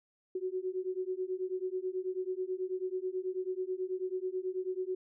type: beating tone pair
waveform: sine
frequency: 366.6 / 375.8 Hz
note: F#4 / F#4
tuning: -16 / +27 cents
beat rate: 9.2 Hz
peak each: -36 / -36 dBFS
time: 0.35-4.95 s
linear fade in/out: 5 ms
effects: none